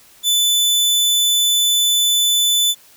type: tone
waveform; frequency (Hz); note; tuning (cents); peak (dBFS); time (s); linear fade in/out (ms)
sawtooth; 3500; A7; -10; -10; 0.23-2.75; 50
effects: white hiss -48 dBFS RMS until 2.96 s

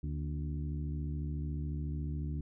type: harmonic tone with a mistuned harmonic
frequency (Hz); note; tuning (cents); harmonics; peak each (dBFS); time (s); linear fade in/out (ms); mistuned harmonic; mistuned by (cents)
74; D2; +14; 1 / 2 / 3 / 4 / 5; -36 / -38 / -46 / -46 / -56; 0.03-2.41; 5; 3; +76
effects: none

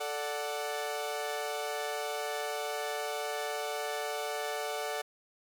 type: chord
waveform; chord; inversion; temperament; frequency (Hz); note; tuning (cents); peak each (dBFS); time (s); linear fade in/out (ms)
sawtooth; D major; second; equal; 440 / 587.3 / 740; A4 / D5 / F#5; 0 / 0 / 0; -34; 0-5.02; 10
effects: none

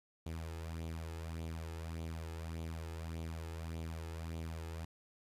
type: tone with flanger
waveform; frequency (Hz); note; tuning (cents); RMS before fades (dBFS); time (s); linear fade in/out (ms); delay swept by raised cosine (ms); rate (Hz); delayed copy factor
sawtooth; 81.7; E2; -15; -43; 0.26-4.85; 5; 0.28 to 2.38; 1.7; +0.6
effects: resampled to 32000 Hz + 11-bit

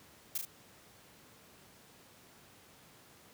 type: noise with echo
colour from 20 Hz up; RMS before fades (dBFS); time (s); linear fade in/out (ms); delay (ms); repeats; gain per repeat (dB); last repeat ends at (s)
blue; -34; 0.35-0.38; 5; 36; 2; -4; 0.452
effects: pink hiss -59 dBFS RMS until 3.33 s + high-pass 100 Hz 12 dB/octave

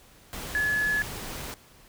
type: tone in noise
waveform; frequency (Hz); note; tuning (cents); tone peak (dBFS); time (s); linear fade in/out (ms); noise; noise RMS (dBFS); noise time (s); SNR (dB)
sine; 1706; G#6; +46; -23; 0.55-1.02; 0; pink; -37; 0.33-1.54; +11
effects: pink hiss -55 dBFS RMS until 1.88 s

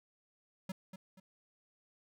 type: tone with echo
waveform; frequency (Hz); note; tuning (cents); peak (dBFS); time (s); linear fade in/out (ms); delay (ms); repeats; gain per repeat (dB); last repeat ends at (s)
square; 188.8; F#3; +35; -38; 0.69-0.72; 5; 240; 2; -9; 1.2
effects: none

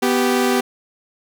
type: tone pair together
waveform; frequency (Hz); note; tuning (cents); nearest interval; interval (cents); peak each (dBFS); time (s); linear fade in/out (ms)
sawtooth; 247.5 / 390.6; B3 / G4; +4 / -6; minor sixth; 790; -14; 0.02-0.61; 10
effects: none

